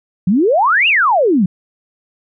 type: exponential two-way sweep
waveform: sine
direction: up then down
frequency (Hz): 168.6 to 2886 to 168.6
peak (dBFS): -9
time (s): 0.27-1.46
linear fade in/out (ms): 5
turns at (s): 0.88
effects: none